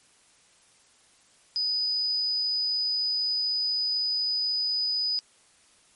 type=tone; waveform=sine; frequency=4978 Hz; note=D#8; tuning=in tune; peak=-24 dBFS; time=1.56-5.19 s; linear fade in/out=0 ms; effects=white hiss -60 dBFS RMS until 5.95 s + MP3 48 kbps